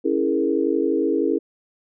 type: chord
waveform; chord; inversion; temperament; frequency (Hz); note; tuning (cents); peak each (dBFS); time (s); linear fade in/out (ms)
sine; A# half-diminished seventh; first; equal; 277.2 / 329.6 / 415.3 / 466.2; C#4 / E4 / G#4 / A#4; 0 / 0 / 0 / 0; -24 / -22 / -23 / -25; 0.04-1.39; 20
effects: none